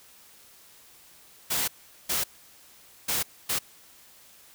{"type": "noise bursts at uneven times", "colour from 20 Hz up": "white", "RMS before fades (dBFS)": -27, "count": 4, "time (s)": [[1.5, 1.68], [2.09, 2.24], [3.08, 3.23], [3.49, 3.59]], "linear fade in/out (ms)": 10, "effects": ["white hiss -54 dBFS RMS until 4.54 s"]}